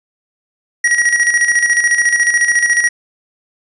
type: tone with tremolo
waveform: square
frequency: 1907 Hz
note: A#6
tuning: 39 cents sharp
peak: -9 dBFS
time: 0.84-2.89 s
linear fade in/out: 5 ms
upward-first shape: square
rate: 14 Hz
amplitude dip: 55%
effects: resampled to 24000 Hz + 8-bit